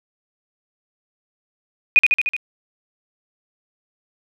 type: tone with echo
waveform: sine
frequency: 2474 Hz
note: D#7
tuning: 10 cents flat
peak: -6 dBFS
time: 1.96-1.99 s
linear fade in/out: 0 ms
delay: 75 ms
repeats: 5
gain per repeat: -3 dB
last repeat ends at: 2.365 s
effects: none